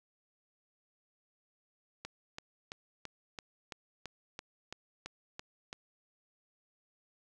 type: click train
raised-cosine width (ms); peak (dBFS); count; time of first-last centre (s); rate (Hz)
0.2; -24; 12; 2.05-5.729; 2.99
effects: none